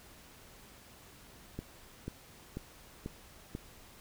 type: click train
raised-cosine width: 3 ms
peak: -25 dBFS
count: 5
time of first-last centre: 1.59-3.551 s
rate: 2.04 Hz
effects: pink hiss -56 dBFS RMS until 4 s